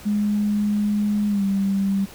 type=tone with pitch glide; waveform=sine; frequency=207.7 to 196.27 Hz; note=G#3 to G3; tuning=0 to +2 cents; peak=-18 dBFS; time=0.05-2.06 s; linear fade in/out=20 ms; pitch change=-98 cents; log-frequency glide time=1.28-1.44 s; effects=pink hiss -43 dBFS RMS until 2.14 s